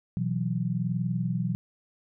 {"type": "chord", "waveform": "sine", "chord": "B suspended fourth", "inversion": "none", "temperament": "equal", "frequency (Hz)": [123.47, 164.81, 185], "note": ["B2", "E3", "F#3"], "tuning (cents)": [0, 0, 0], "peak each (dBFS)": -30, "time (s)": [0.17, 1.55], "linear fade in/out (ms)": 0, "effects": []}